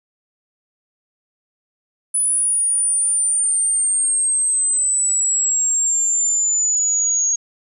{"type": "exponential sweep", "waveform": "sine", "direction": "down", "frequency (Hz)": [9956, 6590], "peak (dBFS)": -15, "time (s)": [2.14, 7.36], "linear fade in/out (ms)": 10, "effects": []}